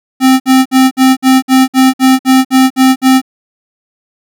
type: tone bursts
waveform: square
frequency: 261.6 Hz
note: C4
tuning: in tune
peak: -4 dBFS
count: 12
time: 0.2-3.216 s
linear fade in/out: 50 ms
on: 200 ms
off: 56 ms
effects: none